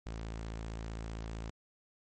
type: tone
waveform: sawtooth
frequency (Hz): 55.4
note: A1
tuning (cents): +13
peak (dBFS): -35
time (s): 0.06-1.5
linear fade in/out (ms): 5
effects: MP3 32 kbps